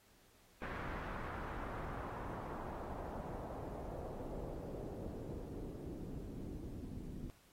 pink noise with low-pass filter sweep, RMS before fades -45 dBFS, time 0.62-7.3 s, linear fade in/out 0 ms, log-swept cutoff 1700 to 240 Hz, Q 1.6, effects pink hiss -68 dBFS RMS until 7.52 s + AAC 48 kbps

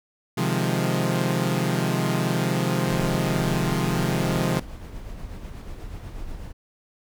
sawtooth chord, F minor seventh, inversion second, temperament equal, 130.81 / 155.56 / 174.61 / 207.7 Hz, C3 / Eb3 / F3 / Ab3, 0 / 0 / 0 / 0 cents, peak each -22 / -24 / -22 / -25 dBFS, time 0.37-4.6 s, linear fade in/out 10 ms
brown noise with tremolo, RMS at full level -34 dBFS, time 2.87-6.53 s, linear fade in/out 20 ms, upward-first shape sine, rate 8.2 Hz, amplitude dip 35%
effects none

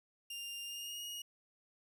sawtooth tone with pitch glide, 2800 to 2877 Hz, F7 to F#7, +4 to -49 cents, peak -39 dBFS, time 0.3-1.22 s, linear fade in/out 5 ms, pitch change +47 cents, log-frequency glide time 0.65-1.03 s, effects 12-bit

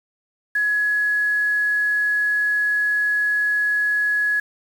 sine tone with quantisation, 1683 Hz, G#6, 23 cents sharp, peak -17 dBFS, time 0.55-4.4 s, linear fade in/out 5 ms, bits 7, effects none

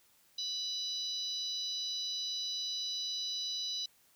harmonic tone, 987.8 Hz, B5, in tune, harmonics 3 / 4 / 5 / 6, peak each -46 / -36 / -42 / -46 dBFS, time 0.38-3.86 s, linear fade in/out 5 ms, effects white hiss -67 dBFS RMS until 4.15 s

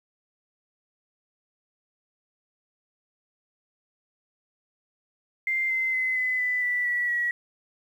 sine tone with pitch steps, 2093 / 2068 / 2043 / 2018 / 1993.9 / 1969.8 / 1946.1 / 1922.6 Hz, C7 / C7 / C7 / B6 / B6 / B6 / B6 / B6, 0 / -21 / -42 / +37 / +16 / -5 / -26 / -47 cents, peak -23 dBFS, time 5.47-7.31 s, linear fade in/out 2 ms, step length 230 ms, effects 9-bit

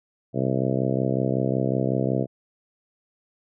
harmonic tone, 65.41 Hz, C2, in tune, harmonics 2 / 3 / 4 / 5 / 6 / 7 / 8 / 9 / 10, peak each -26 / -28 / -29 / -30 / -31 / -31 / -32 / -33 / -33 dBFS, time 0.33-2.27 s, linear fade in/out 50 ms, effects none

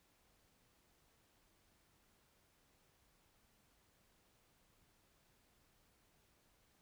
silence, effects pink hiss -74 dBFS RMS until 6.81 s

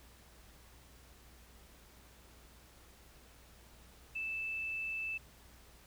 sine tone, 2637 Hz, E7, in tune, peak -36 dBFS, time 4.15-5.18 s, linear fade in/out 10 ms, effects added 60 Hz sine -61 dBFS peak until 5.86 s + pink hiss -61 dBFS RMS until 5.86 s

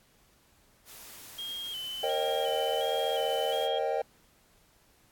white noise, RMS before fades -48 dBFS, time 0.85-3.69 s, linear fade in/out 50 ms
sine tone with vibrato, 3136 Hz, G7, in tune, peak -35 dBFS, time 1.38-3.79 s, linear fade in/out 10 ms, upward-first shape square, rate 1.4 Hz, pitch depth 56 cents each way
triangle chord, Eb dominant seventh, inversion second, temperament equal with one note detuned, 466.2 / 541.4 / 622.3 / 784 Hz, Bb4 / Db5 / Eb5 / G5, 0 / -41 / 0 / 0 cents, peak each -31 dBFS, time 2.03-4.02 s, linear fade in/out 5 ms
effects pink hiss -64 dBFS RMS until 5.11 s + AAC 64 kbps

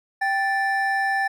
triangle tone pair together, 783.4 / 1760 Hz, G5 / A6, -1 / 0 cents, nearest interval octave + major second, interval 1401 cents, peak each -21 dBFS, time 0.21-1.28 s, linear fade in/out 10 ms, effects none

